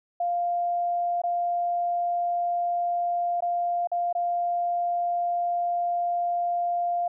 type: tone with dropouts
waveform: sine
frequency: 698.5 Hz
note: F5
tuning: in tune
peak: -23 dBFS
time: 0.2-7.08 s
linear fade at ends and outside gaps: 5 ms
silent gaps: 1.218-1.236 / 3.406-3.422 / 3.873-3.916 / 4.128-4.15 s
effects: none